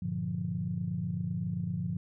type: chord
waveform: sine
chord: G minor seventh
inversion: none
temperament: equal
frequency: 98 / 116.54 / 146.83 / 174.61 Hz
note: G2 / Bb2 / D3 / F3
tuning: 0 / 0 / 0 / 0 cents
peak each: -38 / -38 / -37 / -33 dBFS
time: 0.02-1.97 s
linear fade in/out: 5 ms
effects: tanh soft clip ceiling -20 dBFS